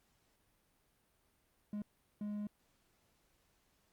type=tone bursts at uneven times; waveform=triangle; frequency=207.8 Hz; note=G#3; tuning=1 cent sharp; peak=-36 dBFS; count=2; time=1.73-1.82 / 2.21-2.47 s; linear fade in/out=2 ms; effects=pink hiss -75 dBFS RMS until 3.92 s + Opus 48 kbps